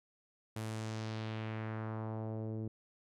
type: tone with low-pass filter sweep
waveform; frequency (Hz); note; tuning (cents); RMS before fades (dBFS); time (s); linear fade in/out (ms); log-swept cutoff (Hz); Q
sawtooth; 110; A2; 0; -40; 0.56-2.68; 5; 12000 to 350; 1.5
effects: none